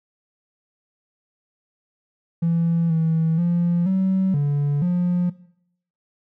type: tone with pitch steps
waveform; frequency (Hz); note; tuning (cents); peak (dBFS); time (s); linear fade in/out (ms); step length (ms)
triangle; 167.7 / 162 / 172.9 / 189.8 / 143.9 / 177.3; E3 / E3 / F3 / F#3 / D3 / F3; +30 / -30 / -17 / +44 / -35 / +26; -14; 2.42-5.3; 10; 480
effects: noise-tail reverb RT60 0.7 s tail -21 dB re dry + tanh soft clip ceiling -13 dBFS